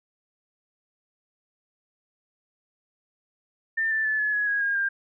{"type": "tone with pitch steps", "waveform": "sine", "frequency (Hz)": [1796, 1766.2, 1736.8, 1708, 1679.6, 1651.7, 1624.3, 1597.3], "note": ["A6", "A6", "A6", "G#6", "G#6", "G#6", "G#6", "G6"], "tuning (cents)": [35, 6, -23, 48, 19, -10, -39, 32], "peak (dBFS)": -22, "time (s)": [3.77, 4.89], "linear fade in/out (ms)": 10, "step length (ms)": 140, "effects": []}